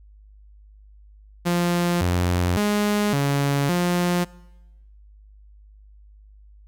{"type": "tone with pitch steps", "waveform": "sawtooth", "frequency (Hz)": [174.3, 88.8, 207.5, 141, 176.5], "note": ["F3", "F2", "G#3", "C#3", "F3"], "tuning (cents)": [-3, 29, -1, 30, 19], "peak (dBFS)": -15, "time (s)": [1.45, 4.25], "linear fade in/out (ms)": 20, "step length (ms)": 560, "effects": ["noise-tail reverb RT60 1.0 s tail -23 dB re dry", "added 51 Hz sine -46 dBFS peak until 6.67 s"]}